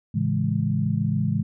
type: chord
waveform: sine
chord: A major seventh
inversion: none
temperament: equal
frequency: 110 / 138.59 / 164.81 / 207.7 Hz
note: A2 / C#3 / E3 / G#3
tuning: 0 / 0 / 0 / 0 cents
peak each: -26 dBFS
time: 0.14-1.43 s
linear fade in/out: 10 ms
effects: none